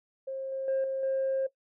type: tone with level steps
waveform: sine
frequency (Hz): 534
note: C5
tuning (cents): +35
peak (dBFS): -32 / -30 / -23 / -28 / -24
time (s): 0.27-1.47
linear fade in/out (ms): 10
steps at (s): 0.52 / 0.68 / 0.84 / 1.03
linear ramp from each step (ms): 2
effects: noise-tail reverb RT60 0.1 s tail -18 dB re dry + tanh soft clip ceiling -23 dBFS